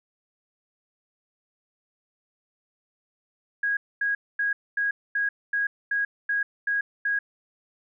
sine tone bursts, 1646 Hz, G#6, 16 cents flat, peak -22 dBFS, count 10, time 3.63-7.19 s, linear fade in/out 5 ms, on 140 ms, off 240 ms, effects none

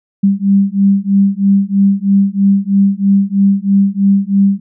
sine beating tone pair, 196 / 199.1 Hz, G3 / G3, 0 / +27 cents, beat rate 3.1 Hz, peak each -11 dBFS, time 0.23-4.6 s, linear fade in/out 10 ms, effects none

